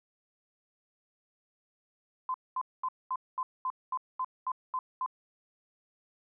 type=tone bursts; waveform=sine; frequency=1027 Hz; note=C6; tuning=33 cents flat; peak=-29 dBFS; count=11; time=2.29-5.062 s; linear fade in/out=2 ms; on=52 ms; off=220 ms; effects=none